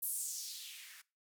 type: noise with band-pass filter sweep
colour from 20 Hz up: violet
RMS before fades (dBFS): -43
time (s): 0.02-1.02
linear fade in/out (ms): 10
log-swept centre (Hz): 12000 to 1500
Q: 2.6
effects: noise-tail reverb RT60 0.3 s tail -22 dB re dry